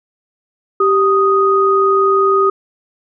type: tone pair together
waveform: sine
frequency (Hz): 390.6 / 1244.5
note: G4 / D#6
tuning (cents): -6 / 0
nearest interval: octave + minor sixth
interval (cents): 2006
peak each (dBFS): -12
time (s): 0.8-2.5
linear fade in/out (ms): 5
effects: none